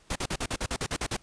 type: noise bursts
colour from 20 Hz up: pink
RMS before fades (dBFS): -30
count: 11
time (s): 0.1-1.167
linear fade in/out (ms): 5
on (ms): 57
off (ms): 44
effects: pink hiss -60 dBFS RMS until 1.22 s + resampled to 22050 Hz

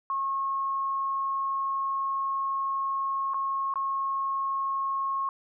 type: tone with dropouts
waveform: sine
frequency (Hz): 1087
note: C#6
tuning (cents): -34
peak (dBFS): -26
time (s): 0.1-5.29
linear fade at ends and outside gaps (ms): 1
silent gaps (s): 3.336-3.343 / 3.739-3.757
effects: none

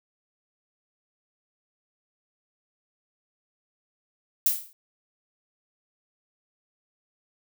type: noise with exponential decay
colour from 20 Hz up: violet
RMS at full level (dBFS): -18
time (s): 4.46-4.73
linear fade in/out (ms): 2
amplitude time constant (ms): 57
effects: none

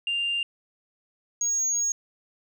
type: tone pair in turn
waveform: sine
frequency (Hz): 2794 / 6601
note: F7 / G#8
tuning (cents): 0 / -11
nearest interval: octave + minor third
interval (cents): 1489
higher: second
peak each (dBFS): -23 / -21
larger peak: second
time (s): 0.07-0.43 / 1.41-1.92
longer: second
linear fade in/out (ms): 2
effects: tanh soft clip ceiling -20 dBFS

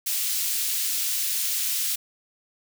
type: high-pass noise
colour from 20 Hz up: white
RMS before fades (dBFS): -26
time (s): 0.06-1.96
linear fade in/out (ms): 10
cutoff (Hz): 3000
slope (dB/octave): 12
effects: none

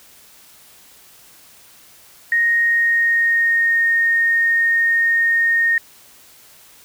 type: tone with pitch glide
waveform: sine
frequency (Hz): 1864.7 to 1846.5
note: A#6 to A#6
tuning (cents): 0 to -17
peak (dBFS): -13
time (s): 2.32-5.78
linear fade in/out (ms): 2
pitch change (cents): -17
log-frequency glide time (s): 2.61-3.85
effects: white hiss -47 dBFS RMS until 6.84 s

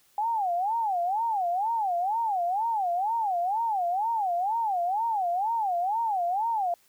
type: tone with vibrato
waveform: sine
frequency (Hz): 801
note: G5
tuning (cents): +37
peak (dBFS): -24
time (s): 0.18-6.74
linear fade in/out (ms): 2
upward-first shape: sine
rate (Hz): 2.1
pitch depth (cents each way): 260
effects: white hiss -63 dBFS RMS until 6.88 s

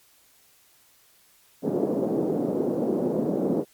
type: band-pass noise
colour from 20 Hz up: white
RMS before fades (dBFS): -25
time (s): 1.62-3.65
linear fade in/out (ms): 50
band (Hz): 180 to 480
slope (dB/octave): 24
effects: white hiss -59 dBFS RMS until 3.73 s + MP3 96 kbps

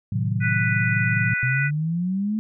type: chord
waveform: sine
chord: A diminished seventh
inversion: none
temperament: equal with one note detuned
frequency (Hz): 110.83 / 130.81 / 155.56 / 185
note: A2 / C3 / Eb3 / Gb3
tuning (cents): +13 / 0 / 0 / 0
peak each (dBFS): -23 / -27 / -29 / -28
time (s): 0.12-1.34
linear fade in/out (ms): 5
type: harmonic tone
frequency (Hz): 493.9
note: B4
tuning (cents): 0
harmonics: 3 / 4 / 5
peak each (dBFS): -24 / -26 / -28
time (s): 0.4-1.71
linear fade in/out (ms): 50
type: exponential sweep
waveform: sine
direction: up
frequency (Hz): 124.7 to 220.6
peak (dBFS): -21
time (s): 1.43-2.39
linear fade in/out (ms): 0
effects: none

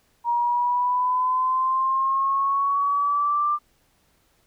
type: exponential sweep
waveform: sine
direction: up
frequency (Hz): 945 to 1190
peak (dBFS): -19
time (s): 0.24-3.59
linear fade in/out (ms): 50
effects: pink hiss -64 dBFS RMS until 4.46 s

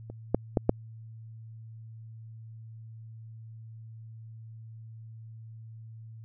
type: clicks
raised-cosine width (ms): 2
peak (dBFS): -28 / -9 / -10 / -7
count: 4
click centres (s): 0.1 / 0.346 / 0.572 / 0.694
effects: added 112 Hz sine -43 dBFS peak until 6.24 s

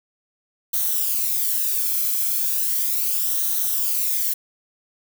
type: noise with flanger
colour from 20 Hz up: violet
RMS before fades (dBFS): -22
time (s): 0.73-4.34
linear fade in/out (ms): 10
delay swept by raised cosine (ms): 0.4 to 1.09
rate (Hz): 0.36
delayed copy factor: -0.55
effects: none

